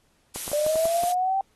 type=noise; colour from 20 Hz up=blue; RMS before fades=-31 dBFS; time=0.34-1.13 s; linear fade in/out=10 ms
type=clicks; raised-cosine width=1 ms; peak=-22 dBFS; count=7; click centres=0.36 / 0.479 / 0.517 / 0.665 / 0.757 / 0.855 / 1.036 s
type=linear sweep; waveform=sine; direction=up; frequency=585 to 784 Hz; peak=-21 dBFS; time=0.53-1.41 s; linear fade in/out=2 ms
effects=pink hiss -66 dBFS RMS until 1.55 s + AAC 32 kbps